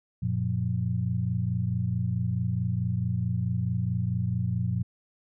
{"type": "tone cluster", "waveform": "sine", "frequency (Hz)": [94, 118.6, 177.8], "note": ["F#2", "A#2", "F3"], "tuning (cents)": [28, 30, 31], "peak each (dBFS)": [-31, -27, -31], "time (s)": [0.22, 4.83], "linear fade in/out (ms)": 10, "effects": []}